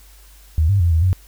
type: tone with pitch steps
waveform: sine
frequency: 78.7 / 99.5 / 85.7 / 80.9 / 92.3 Hz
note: D#2 / G2 / F2 / E2 / F#2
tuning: +20 / +26 / -32 / -32 / -4 cents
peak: -12 dBFS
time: 0.58-1.13 s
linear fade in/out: 0 ms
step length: 110 ms
effects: added 50 Hz sine -44 dBFS peak until 1.27 s + white hiss -50 dBFS RMS until 1.27 s

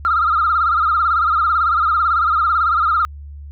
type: tone with vibrato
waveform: sine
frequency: 1302 Hz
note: E6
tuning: 22 cents flat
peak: -12 dBFS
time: 0.05-3.05 s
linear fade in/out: 0 ms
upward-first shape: sine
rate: 18 Hz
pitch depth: 120 cents each way
effects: tanh soft clip ceiling -8 dBFS + added 72 Hz sine -31 dBFS peak until 3.51 s

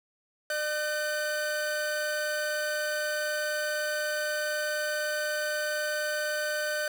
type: tone pair together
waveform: 45% pulse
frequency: 603.2 / 1520 Hz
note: D5 / F#6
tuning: +46 / +46 cents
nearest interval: octave + major third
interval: 1600 cents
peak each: -31 / -31 dBFS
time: 0.5-6.88 s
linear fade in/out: 2 ms
effects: none

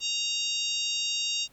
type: harmonic tone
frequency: 932.3 Hz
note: A#5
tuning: in tune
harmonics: 3 / 4 / 5 / 6 / 7 / 8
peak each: -32 / -31 / -36 / -36 / -38 / -39 dBFS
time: 0-1.48 s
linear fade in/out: 50 ms
effects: pink hiss -62 dBFS RMS until 1.52 s

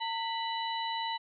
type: harmonic tone with a mistuned harmonic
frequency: 987.8 Hz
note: B5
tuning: in tune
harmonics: 1 / 2 / 3 / 4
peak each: -33 / -41 / -40 / -40 dBFS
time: 0-1.18 s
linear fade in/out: 20 ms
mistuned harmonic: 1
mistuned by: -140 cents
effects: none

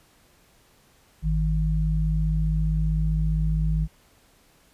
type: tone pair together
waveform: sine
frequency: 52.43 / 157.1 Hz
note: G#1 / D#3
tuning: +17 / +17 cents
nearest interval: octave + perfect fifth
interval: 1900 cents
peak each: -22 / -24 dBFS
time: 1.22-3.88 s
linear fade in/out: 50 ms
effects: pink hiss -59 dBFS RMS until 4.73 s + resampled to 32000 Hz

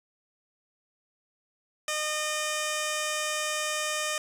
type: tone with notch filter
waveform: 5% pulse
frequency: 610 Hz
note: D#5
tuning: 34 cents flat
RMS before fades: -30 dBFS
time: 1.88-4.18 s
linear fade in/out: 2 ms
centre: 4300 Hz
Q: 1.9
effects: resampled to 32000 Hz + 9-bit

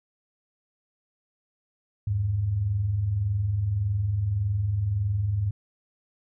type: tone pair together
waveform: sine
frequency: 80.8 / 102.52 Hz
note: E2 / G#2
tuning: -34 / -22 cents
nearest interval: major third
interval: 412 cents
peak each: -33 / -23 dBFS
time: 2.07-5.51 s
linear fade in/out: 5 ms
effects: none

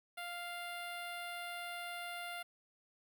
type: tone with notch filter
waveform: 10% pulse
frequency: 698.5 Hz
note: F5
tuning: in tune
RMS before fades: -44 dBFS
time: 0.17-2.43 s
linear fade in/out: 10 ms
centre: 6000 Hz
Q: 0.68
effects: 11-bit

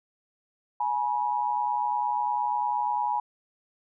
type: tone pair together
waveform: sine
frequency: 840 / 968.5 Hz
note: G#5 / B5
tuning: +19 / -34 cents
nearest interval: major second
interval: 247 cents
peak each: -27 dBFS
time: 0.8-3.2 s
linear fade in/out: 5 ms
effects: none

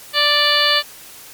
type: harmonic tone with a mistuned harmonic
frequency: 587.3 Hz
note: D5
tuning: in tune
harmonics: 1 / 2 / 3 / 4 / 5 / 6 / 7 / 8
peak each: -23 / -21 / -19 / -24 / -19 / -20 / -22 / -20 dBFS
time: 0.13-0.83 s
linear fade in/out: 50 ms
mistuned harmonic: 8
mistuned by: -58 cents
effects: white hiss -39 dBFS RMS until 1.33 s + MP3 96 kbps

